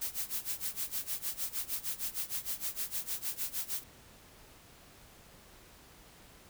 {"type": "noise with tremolo", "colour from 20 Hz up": "blue", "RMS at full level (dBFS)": -34, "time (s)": [0.01, 3.84], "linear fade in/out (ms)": 10, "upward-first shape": "sine", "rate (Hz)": 6.5, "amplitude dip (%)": 90, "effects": ["pink hiss -57 dBFS RMS until 6.49 s"]}